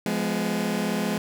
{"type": "chord", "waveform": "sawtooth", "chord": "F diminished", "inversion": "none", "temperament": "just", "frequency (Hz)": [174.61, 209.5, 251.4], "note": ["F3", "Ab3", "Cb4"], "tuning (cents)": [0, 15, 31], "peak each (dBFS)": [-26, -22, -27], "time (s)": [0.06, 1.18], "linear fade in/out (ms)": 2, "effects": []}